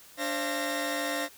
sawtooth tone cluster, 291.8 / 530 / 683 / 1848 Hz, D4 / C5 / F5 / A#6, -11 / +22 / -39 / -16 cents, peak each -31 dBFS, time 0.17-1.29 s, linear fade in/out 50 ms, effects white hiss -53 dBFS RMS until 1.37 s

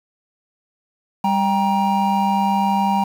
triangle tone cluster, 198.9 / 791 / 943 Hz, G3 / G5 / A#5, +25 / +15 / +20 cents, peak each -18 dBFS, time 1.24-3.04 s, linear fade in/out 5 ms, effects 7-bit

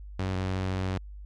sawtooth tone pair in turn, 94.5 / 93.9 Hz, F#2 / F#2, +37 / +26 cents, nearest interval unison, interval 11 cents, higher first, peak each -24 dBFS, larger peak neither, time 0.19-0.36 / 0.36-0.98 s, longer second, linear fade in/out 5 ms, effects added 50 Hz sine -40 dBFS peak until 1.25 s + low-pass 5000 Hz 12 dB/octave

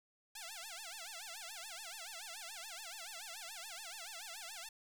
5% pulse tone with vibrato, 770 Hz, G5, 31 cents flat, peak -34 dBFS, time 0.35-4.69 s, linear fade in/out 5 ms, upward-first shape sine, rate 7 Hz, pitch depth 270 cents each way, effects 10-bit

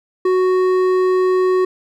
triangle tone with hard clipping, 370 Hz, F#4, in tune, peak -14 dBFS, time 0.25-1.65 s, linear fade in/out 5 ms, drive 12 dB, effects none

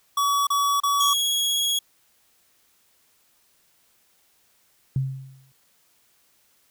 square tone bursts, 1135 Hz, C#6, 41 cents sharp, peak -20 dBFS, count 3, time 0.17-1.134 s, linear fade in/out 5 ms, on 300 ms, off 32 ms
sawtooth tone with vibrato, 3322 Hz, G#7, in tune, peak -18 dBFS, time 1-1.79 s, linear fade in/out 5 ms, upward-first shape sine, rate 16 Hz, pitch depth 9 cents each way
sine tone with exponential decay, 133.4 Hz, C3, 34 cents sharp, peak -18 dBFS, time 4.96-5.52 s, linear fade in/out 2 ms, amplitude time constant 120 ms
effects white hiss -63 dBFS RMS until 6.7 s

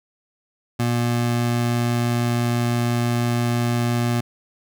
25% pulse tone, 119.6 Hz, A#2, 45 cents sharp, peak -15 dBFS, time 0.79-4.21 s, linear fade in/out 10 ms, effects none

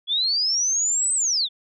sine linear two-way sweep, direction up then down, 3338 to 8240 to 3338 Hz, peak -19 dBFS, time 0.07-1.49 s, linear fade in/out 50 ms, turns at 1.14 s, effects none

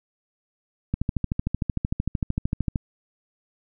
click train, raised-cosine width 5 ms, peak -11 dBFS, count 25, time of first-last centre 0.94-2.758 s, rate 13.2 Hz, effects none

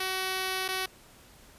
5% pulse tone with dropouts, 376.4 Hz, F#4, 30 cents sharp, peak -18 dBFS, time 0-0.86 s, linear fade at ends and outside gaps 5 ms, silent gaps 0.681-0.686 s, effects pink hiss -55 dBFS RMS until 1.58 s + resampled to 32000 Hz

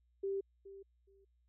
sine tone with echo, 392 Hz, G4, in tune, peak -34 dBFS, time 0.23-0.41 s, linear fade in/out 10 ms, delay 420 ms, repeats 2, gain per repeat -15 dB, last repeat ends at 1.25 s, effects added 60 Hz sine -70 dBFS peak until 1.48 s

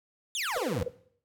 25% pulse exponential sweep, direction down, 3729 to 72.6 Hz, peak -26 dBFS, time 0.35-0.83 s, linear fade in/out 0 ms
pink noise with exponential growth, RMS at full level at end -42 dBFS, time 0.48-0.58 s, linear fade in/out 2 ms, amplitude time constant 21 ms
sine tone bursts, 495.7 Hz, B4, 6 cents sharp, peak -28 dBFS, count 7, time 0.56-0.883 s, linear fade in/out 5 ms, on 23 ms, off 27 ms
effects noise-tail reverb RT60 0.6 s tail -17 dB re dry

